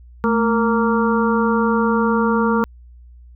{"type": "harmonic tone with a mistuned harmonic", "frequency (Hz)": 231.9, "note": "A#3", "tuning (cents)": -9, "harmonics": [1, 2, 4, 5, 6], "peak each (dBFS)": [-17, -20, -23, -24, -25], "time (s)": [0.24, 2.64], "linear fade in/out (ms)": 0, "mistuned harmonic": 1, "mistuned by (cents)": -87, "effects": ["added 60 Hz sine -40 dBFS peak until 3.35 s"]}